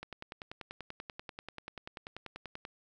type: click train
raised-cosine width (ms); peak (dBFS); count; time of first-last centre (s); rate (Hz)
0.3; -26; 28; 0.03-2.651; 10.3
effects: none